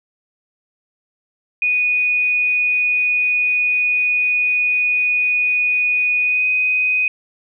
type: tone with pitch glide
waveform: sine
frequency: 2474 to 2501 Hz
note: D#7 to D#7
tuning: -10 to +8 cents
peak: -14 dBFS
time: 1.62-7.08 s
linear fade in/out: 2 ms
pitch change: +18 cents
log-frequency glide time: 6.22-6.46 s
effects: none